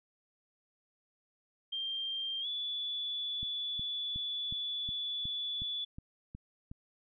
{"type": "tone with pitch glide", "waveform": "sine", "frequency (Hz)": [3178, 3446], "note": ["G7", "A7"], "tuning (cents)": [23, -37], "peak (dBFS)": -34, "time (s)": [1.72, 5.85], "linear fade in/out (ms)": 10, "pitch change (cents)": 140, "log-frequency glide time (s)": [2.41, 2.47]}
{"type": "click train", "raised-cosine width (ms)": 5, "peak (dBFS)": -32, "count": 10, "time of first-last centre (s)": [3.43, 6.715], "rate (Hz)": 2.74}
{"effects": []}